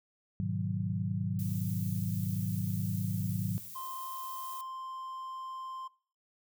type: chord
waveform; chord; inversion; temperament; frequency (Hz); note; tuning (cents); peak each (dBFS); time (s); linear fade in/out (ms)
sine; G# minor seventh; none; equal; 103.83 / 123.47 / 155.56 / 185; G#2 / B2 / D#3 / F#3; 0 / 0 / 0 / 0; -35 / -39 / -37 / -34; 0.4-3.58; 0
type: noise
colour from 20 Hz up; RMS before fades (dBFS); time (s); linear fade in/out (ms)
violet; -46; 1.39-4.61; 0
type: tone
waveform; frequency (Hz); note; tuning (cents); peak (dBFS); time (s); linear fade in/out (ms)
triangle; 1046.5; C6; 0; -37; 3.75-5.88; 10
effects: noise-tail reverb RT60 0.5 s tail -21 dB re dry